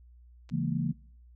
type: clicks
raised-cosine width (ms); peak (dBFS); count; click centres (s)
0.2; -36; 2; 0.492 / 0.498
type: chord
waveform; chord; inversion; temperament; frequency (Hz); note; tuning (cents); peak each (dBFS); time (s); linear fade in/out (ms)
sine; A# half-diminished seventh; first; just; 139.85 / 167.82 / 209.8 / 233.1; C#3 / E3 / G#3 / A#3; +16 / +31 / +18 / 0; -32 / -31 / -37 / -33; 0.51-0.93; 20
effects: noise-tail reverb RT60 0.6 s tail -25 dB re dry + added 60 Hz sine -52 dBFS peak until 1.35 s